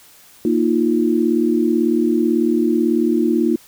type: chord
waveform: sine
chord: Bb suspended fourth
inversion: none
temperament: equal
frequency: 233.1 / 311.1 / 349.2 Hz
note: Bb3 / Eb4 / F4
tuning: 0 / 0 / 0 cents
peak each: -18 dBFS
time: 0.45-3.56 s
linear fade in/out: 2 ms
effects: white hiss -47 dBFS RMS until 3.67 s